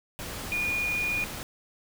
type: tone in noise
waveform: sine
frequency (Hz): 2441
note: D#7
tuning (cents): -34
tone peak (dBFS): -26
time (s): 0.52-1.24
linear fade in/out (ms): 0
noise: pink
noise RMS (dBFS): -37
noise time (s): 0.19-1.43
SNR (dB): +8
effects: none